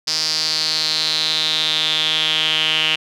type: tone with band-pass filter sweep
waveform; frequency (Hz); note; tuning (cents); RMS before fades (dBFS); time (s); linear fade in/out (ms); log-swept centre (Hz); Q
sawtooth; 156.5; D#3; +10; -19; 0.07-2.96; 10; 5000 to 2900; 6.7
effects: none